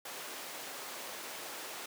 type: high-pass noise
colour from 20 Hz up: pink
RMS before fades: -44 dBFS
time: 0.05-1.86 s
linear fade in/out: 5 ms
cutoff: 460 Hz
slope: 12 dB/octave
effects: none